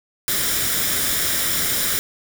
white noise with comb filter, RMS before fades -21 dBFS, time 0.28-1.99 s, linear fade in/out 0 ms, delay 0.56 ms, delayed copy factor +0.55, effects none

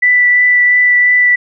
sine tone with vibrato, 1975.5 Hz, B6, in tune, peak -6 dBFS, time 0.02-1.36 s, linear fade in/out 10 ms, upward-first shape triangle, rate 2.9 Hz, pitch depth 10 cents each way, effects none

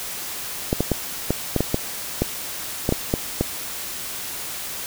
clicks, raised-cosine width 2 ms, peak -5 dBFS, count 12, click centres 0.729 / 0.806 / 0.917 / 1.306 / 1.563 / 1.606 / 1.744 / 2.22 / 2.891 / 2.924 / 3.139 / 3.41 s, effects white hiss -31 dBFS RMS until 4.86 s

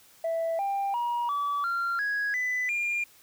sine tone with pitch steps, 659.3 / 793.2 / 954.2 / 1147.9 / 1381 / 1661.3 / 1998.6 / 2404 Hz, E5 / G5 / A#5 / D6 / F6 / G#6 / B6 / D7, 0 / +20 / +40 / -40 / -20 / 0 / +20 / +40 cents, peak -24 dBFS, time 0.24-3.04 s, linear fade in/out 5 ms, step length 350 ms, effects tanh soft clip ceiling -24 dBFS + white hiss -57 dBFS RMS until 3.22 s

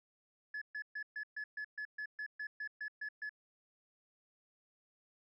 sine tone bursts, 1710 Hz, A6, 50 cents flat, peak -37 dBFS, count 14, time 0.54-3.294 s, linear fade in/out 5 ms, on 76 ms, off 130 ms, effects tanh soft clip ceiling -37 dBFS

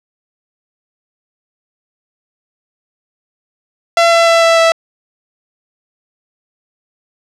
sawtooth tone with pitch steps, 676 / 671.7 / 667.5 / 663.2 / 659 Hz, E5 / E5 / E5 / E5 / E5, +43 / +32 / +22 / +10 / -1 cents, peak -3 dBFS, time 3.97-4.72 s, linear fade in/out 2 ms, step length 150 ms, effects low-pass 6000 Hz 12 dB/octave

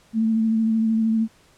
sine tone with vibrato, 222.7 Hz, A3, 21 cents sharp, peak -17 dBFS, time 0.13-1.28 s, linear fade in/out 50 ms, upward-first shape sine, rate 13 Hz, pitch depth 22 cents each way, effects pink hiss -56 dBFS RMS until 1.57 s + low-pass 10000 Hz 12 dB/octave

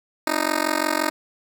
10% pulse tone with amplitude modulation, 309.5 Hz, D#4, 9 cents flat, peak -8 dBFS, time 0.27-1.1 s, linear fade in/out 2 ms, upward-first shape sine, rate 45.7 Hz, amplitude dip 100%, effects none

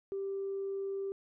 sine tone, 392 Hz, G4, in tune, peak -33 dBFS, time 0.12-1.12 s, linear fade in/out 0 ms, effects tanh soft clip ceiling -29 dBFS

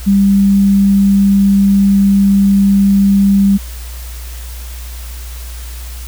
sine tone, 198 Hz, G3, 18 cents sharp, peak -6 dBFS, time 0.06-3.58 s, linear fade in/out 20 ms, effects added 60 Hz sine -24 dBFS peak until 6.07 s + white hiss -34 dBFS RMS until 6.07 s

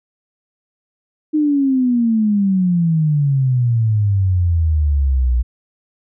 sine exponential sweep, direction down, 310.3 to 58.8 Hz, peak -12 dBFS, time 1.33-5.43 s, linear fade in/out 20 ms, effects none

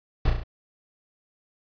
brown noise with echo, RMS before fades -20 dBFS, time 0.25-0.3 s, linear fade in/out 5 ms, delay 34 ms, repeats 4, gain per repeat -4 dB, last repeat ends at 0.436 s, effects resampled to 11025 Hz

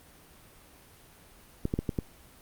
clicks, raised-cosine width 3 ms, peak -15 dBFS, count 5, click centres 1.654 / 1.739 / 1.79 / 1.892 / 1.988 s, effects pink hiss -55 dBFS RMS until 2.41 s + Opus 32 kbps

